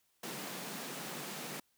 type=high-pass noise; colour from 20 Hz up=pink; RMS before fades=-43 dBFS; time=0.23-1.6 s; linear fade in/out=5 ms; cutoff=140 Hz; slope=96 dB/octave; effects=white hiss -75 dBFS RMS until 1.77 s